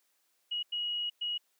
sine tone bursts at uneven times, 2900 Hz, F#7, 35 cents flat, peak -31 dBFS, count 3, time 0.51-0.63 / 0.72-1.1 / 1.21-1.38 s, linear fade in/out 10 ms, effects white hiss -74 dBFS RMS until 1.59 s + high-pass 300 Hz 12 dB/octave

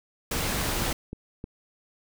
pink noise, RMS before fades -28 dBFS, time 0.31-0.93 s, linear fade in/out 5 ms
click train, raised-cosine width 3 ms, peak -22 dBFS, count 3, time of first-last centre 0.82-1.441 s, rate 3.22 Hz
effects none

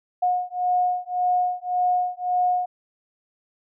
sine beating tone pair, 722 / 723.8 Hz, F#5 / F#5, -43 / -38 cents, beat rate 1.8 Hz, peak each -23 dBFS, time 0.22-2.66 s, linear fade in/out 10 ms, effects none

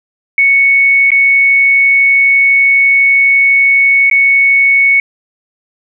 sine tone with dropouts, 2217 Hz, C#7, in tune, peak -5 dBFS, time 0.38-5 s, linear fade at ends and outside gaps 2 ms, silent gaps 1.105-1.117 / 4.099-4.112 s, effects none

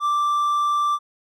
triangle tone, 1174.7 Hz, D6, in tune, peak -16 dBFS, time 0-0.99 s, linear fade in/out 50 ms, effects none

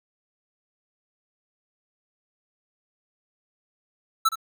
square tone with echo, 1318.5 Hz, E6, in tune, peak -17 dBFS, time 4.25-4.29 s, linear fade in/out 10 ms, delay 67 ms, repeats 1, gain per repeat -11 dB, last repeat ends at 4.357 s, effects none

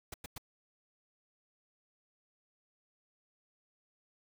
pink noise bursts, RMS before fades -43 dBFS, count 3, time 0.12-0.381 s, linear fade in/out 5 ms, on 21 ms, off 99 ms, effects none

